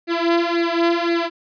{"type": "tone with flanger", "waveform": "sawtooth", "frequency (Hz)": 339.2, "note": "E4", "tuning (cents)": 50, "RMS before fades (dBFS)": -19, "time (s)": [0.07, 1.3], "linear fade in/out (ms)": 50, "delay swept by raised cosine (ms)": [0.45, 2.95], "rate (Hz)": 1.9, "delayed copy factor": 0.85, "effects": ["resampled to 11025 Hz"]}